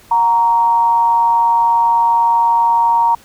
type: tone with amplitude modulation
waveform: sine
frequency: 932 Hz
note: A#5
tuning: 1 cent flat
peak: -7 dBFS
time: 0.11-3.15 s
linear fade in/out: 5 ms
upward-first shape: sine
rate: 200 Hz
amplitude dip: 50%
effects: pink hiss -45 dBFS RMS until 3.24 s